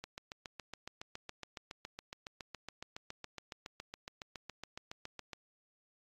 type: click train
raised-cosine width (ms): 0.2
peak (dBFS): -26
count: 39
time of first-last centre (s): 0.04-5.332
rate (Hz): 7.18
effects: AAC 32 kbps